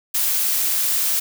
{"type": "noise", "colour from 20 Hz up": "blue", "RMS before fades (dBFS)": -20, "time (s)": [0.14, 1.2], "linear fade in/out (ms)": 10, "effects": []}